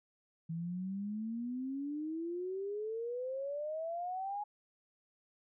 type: exponential sweep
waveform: sine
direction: up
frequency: 161.4 to 838 Hz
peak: -36 dBFS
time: 0.49-4.44 s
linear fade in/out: 10 ms
effects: none